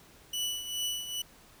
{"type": "tone with tremolo", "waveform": "sawtooth", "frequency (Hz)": 2960, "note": "F#7", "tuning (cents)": 0, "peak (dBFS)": -26, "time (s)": [0.33, 1.22], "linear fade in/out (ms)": 5, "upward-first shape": "triangle", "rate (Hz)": 2.4, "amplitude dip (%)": 70, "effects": ["pink hiss -57 dBFS RMS until 1.6 s"]}